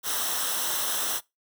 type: noise with comb filter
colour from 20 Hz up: white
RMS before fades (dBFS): -28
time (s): 0.03-1.21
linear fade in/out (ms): 50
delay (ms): 0.43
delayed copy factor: -0.7
effects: noise-tail reverb RT60 0.2 s tail -22 dB re dry